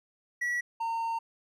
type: tone pair in turn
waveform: triangle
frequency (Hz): 1937 / 914.1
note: B6 / A#5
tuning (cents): -34 / -34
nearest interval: octave + minor second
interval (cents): 1300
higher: first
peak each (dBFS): -26 / -27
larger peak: first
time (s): 0.41-0.61 / 0.8-1.19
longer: second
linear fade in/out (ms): 10
effects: none